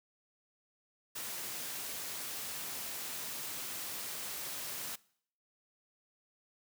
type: noise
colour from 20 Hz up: white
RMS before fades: -41 dBFS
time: 1.15-4.96 s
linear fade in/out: 10 ms
effects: noise-tail reverb RT60 0.6 s tail -22 dB re dry + high-pass 100 Hz 12 dB/octave